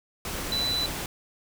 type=tone in noise; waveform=sine; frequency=3984 Hz; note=B7; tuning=14 cents sharp; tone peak=-25 dBFS; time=0.52-0.86 s; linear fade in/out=2 ms; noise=pink; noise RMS=-33 dBFS; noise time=0.25-1.06 s; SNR=+5 dB; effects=none